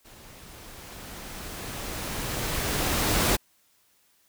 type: noise with level ramp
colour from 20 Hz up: pink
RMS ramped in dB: -50 to -22 dBFS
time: 0.04-3.37 s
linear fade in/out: 20 ms
effects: white hiss -65 dBFS RMS until 4.28 s